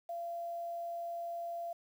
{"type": "tone with quantisation", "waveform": "sine", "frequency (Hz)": 684, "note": "F5", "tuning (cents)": -36, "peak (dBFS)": -37, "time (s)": [0.09, 1.73], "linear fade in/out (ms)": 5, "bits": 10, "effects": []}